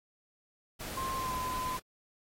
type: noise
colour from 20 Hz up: pink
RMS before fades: -41 dBFS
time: 0.79-1.8 s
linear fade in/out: 20 ms
type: tone with pitch glide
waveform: sine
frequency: 1055 to 1017.9 Hz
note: C6 to C6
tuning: +14 to -48 cents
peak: -33 dBFS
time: 0.97-1.77 s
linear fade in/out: 5 ms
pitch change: -62 cents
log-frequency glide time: 1.17-1.33 s
effects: AAC 48 kbps